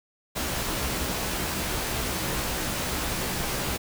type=noise with comb filter; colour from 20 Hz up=pink; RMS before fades=-29 dBFS; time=0.35-3.78 s; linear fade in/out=20 ms; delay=16 ms; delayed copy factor=+0.5; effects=none